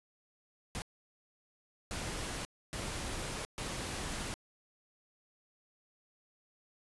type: noise bursts at uneven times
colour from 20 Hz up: pink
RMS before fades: -39 dBFS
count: 4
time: 0.75-0.82 / 1.91-2.45 / 2.73-3.45 / 3.58-4.34 s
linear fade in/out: 0 ms
effects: resampled to 24000 Hz